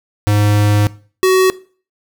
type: tone pair in turn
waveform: square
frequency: 103.83 / 374.6 Hz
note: G#2 / F#4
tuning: 0 / +21 cents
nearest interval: octave + minor seventh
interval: 2221 cents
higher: second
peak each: -11 / -9 dBFS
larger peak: second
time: 0.27-0.87 / 1.23-1.5 s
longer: first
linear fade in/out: 0 ms
effects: noise-tail reverb RT60 0.4 s tail -19 dB re dry